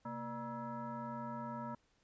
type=tone with frequency modulation; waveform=sine; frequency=594 Hz; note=D5; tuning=20 cents sharp; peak=-40 dBFS; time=0.05-1.75 s; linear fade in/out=5 ms; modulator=362 Hz; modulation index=1.8; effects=pink hiss -75 dBFS RMS until 2.03 s + resampled to 16000 Hz